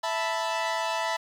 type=chord; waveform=sawtooth; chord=E suspended fourth; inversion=none; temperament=equal; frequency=659.3 / 880 / 987.8 Hz; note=E5 / A5 / B5; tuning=0 / 0 / 0 cents; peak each=-27 dBFS; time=0.03-1.17 s; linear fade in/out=10 ms; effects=low-pass 6000 Hz 12 dB/octave + 9-bit